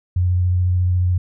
sine tone with vibrato, 90.1 Hz, F#2, 45 cents flat, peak -14 dBFS, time 0.16-1.18 s, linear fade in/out 5 ms, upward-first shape triangle, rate 14 Hz, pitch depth 20 cents each way, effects none

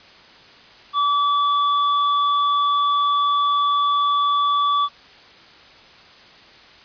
sine tone with tanh clipping, 1151 Hz, D6, 35 cents flat, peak -18 dBFS, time 0.93-4.89 s, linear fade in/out 50 ms, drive 17 dB, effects white hiss -46 dBFS RMS until 6.84 s + resampled to 11025 Hz

